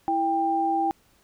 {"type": "tone pair together", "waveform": "sine", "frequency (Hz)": [329.6, 792.3], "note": ["E4", "G5"], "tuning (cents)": [0, 18], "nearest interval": "octave + minor third", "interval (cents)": 1518, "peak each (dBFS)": [-27, -22], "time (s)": [0.08, 0.91], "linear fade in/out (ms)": 0, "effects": ["pink hiss -62 dBFS RMS until 1.23 s"]}